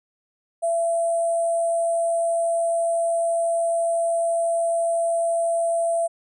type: tone with sample-and-hold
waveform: sine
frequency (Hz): 673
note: E5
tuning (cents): +36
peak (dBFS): -19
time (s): 0.62-6.08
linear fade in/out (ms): 20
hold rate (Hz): 8820
effects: resampled to 24000 Hz